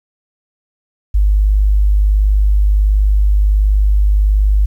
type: tone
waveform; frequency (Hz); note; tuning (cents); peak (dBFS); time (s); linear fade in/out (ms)
sine; 50.7; G#1; -41; -8; 1.14-4.66; 10
effects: 8-bit